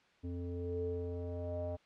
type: tone with low-pass filter sweep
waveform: square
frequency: 87.5 Hz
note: F2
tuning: 4 cents sharp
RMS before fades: -39 dBFS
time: 0.23-1.77 s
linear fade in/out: 20 ms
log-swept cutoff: 340 to 660 Hz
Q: 8.6
effects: white hiss -67 dBFS RMS until 1.85 s + low-pass 3000 Hz 12 dB/octave